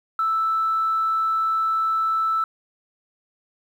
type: tone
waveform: sine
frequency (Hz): 1318.5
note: E6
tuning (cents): 0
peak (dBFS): -18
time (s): 0.19-2.44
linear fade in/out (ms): 2
effects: tanh soft clip ceiling -14 dBFS + 9-bit